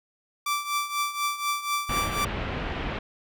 sawtooth tone with tremolo, 1168 Hz, D6, 10 cents flat, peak -19 dBFS, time 0.46-2.25 s, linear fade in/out 5 ms, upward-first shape triangle, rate 4.1 Hz, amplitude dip 80%
pink low-pass noise, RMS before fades -31 dBFS, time 1.89-2.99 s, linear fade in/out 5 ms, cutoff 3100 Hz, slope 24 dB/octave
effects none

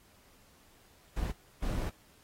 brown noise bursts at uneven times, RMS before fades -33 dBFS, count 2, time 1.16-1.32 / 1.62-1.9 s, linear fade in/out 10 ms, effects pink hiss -63 dBFS RMS until 2.23 s + AAC 48 kbps

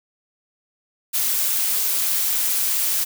blue noise with amplitude modulation, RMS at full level -19 dBFS, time 1.13-3.05 s, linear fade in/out 20 ms, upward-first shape sine, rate 193 Hz, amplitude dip 45%, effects none

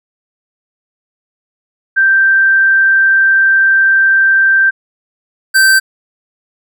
sine / square tone pair in turn, 1568 / 1556.3 Hz, G6 / G6, 0 / -13 cents, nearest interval unison, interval 13 cents, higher first, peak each -6 dBFS, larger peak neither, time 1.96-4.71 / 5.54-5.8 s, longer first, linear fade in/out 20 ms, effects none

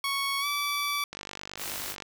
15% pulse tone with pitch glide, 1108.7 to 1154.4 Hz, C#6 to D6, 0 to -30 cents, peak -21 dBFS, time 0.04-1.04 s, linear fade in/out 2 ms, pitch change +70 cents, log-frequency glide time 0.4-0.46 s
click train, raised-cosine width 0.2 ms, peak -20 dBFS, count 45, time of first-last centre 1.13-2.022 s, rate 49.3 Hz
white noise, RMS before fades -36 dBFS, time 1.57-1.96 s, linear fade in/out 50 ms
effects none

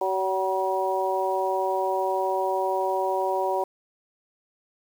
harmonic tone with a mistuned harmonic, 189.2 Hz, F#3, 39 cents sharp, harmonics 2 / 3 / 4 / 5, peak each -28 / -28 / -28 / -28 dBFS, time 0.01-3.64 s, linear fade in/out 5 ms, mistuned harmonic 5, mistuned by +23 cents, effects 8-bit

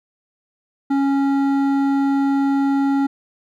sine tone with hard clipping, 276.3 Hz, C#4, 6 cents flat, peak -17 dBFS, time 0.9-3.07 s, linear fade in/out 10 ms, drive 10 dB, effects none

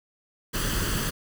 pink noise with comb filter, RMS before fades -27 dBFS, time 0.53-1.11 s, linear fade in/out 20 ms, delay 0.65 ms, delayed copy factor +0.6, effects none

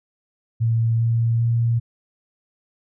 sine tone with pitch steps, 114.4 / 115.6 / 116.8 Hz, A#2 / A#2 / A#2, -32 / -14 / +4 cents, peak -16 dBFS, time 0.6-1.8 s, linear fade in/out 20 ms, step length 400 ms, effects none

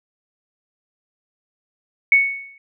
sine tone with exponential decay, 2217 Hz, C#7, in tune, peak -7 dBFS, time 2.12-2.58 s, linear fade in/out 2 ms, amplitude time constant 100 ms, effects none

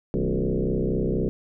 sine tone with frequency modulation, 110.3 Hz, A2, 5 cents sharp, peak -21 dBFS, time 0.14-1.29 s, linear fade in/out 0 ms, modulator 64.1 Hz, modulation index 5.8, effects none

